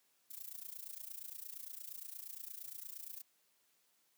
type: noise with amplitude modulation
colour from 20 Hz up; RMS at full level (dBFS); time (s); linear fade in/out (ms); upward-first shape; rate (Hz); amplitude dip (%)
violet; -45; 0.3-3.22; 10; sine; 28.6; 85
effects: white hiss -75 dBFS RMS until 4.17 s + high-pass 150 Hz 12 dB/octave